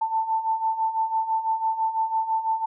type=beating tone pair; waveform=sine; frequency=885 / 891 Hz; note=A5 / A5; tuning=+10 / +22 cents; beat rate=6 Hz; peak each=-28 / -23 dBFS; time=0.01-2.66 s; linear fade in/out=10 ms; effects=none